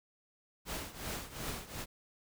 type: noise with tremolo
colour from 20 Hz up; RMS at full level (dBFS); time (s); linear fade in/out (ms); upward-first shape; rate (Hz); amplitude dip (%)
pink; -38; 0.65-1.86; 50; triangle; 2.7; 85
effects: none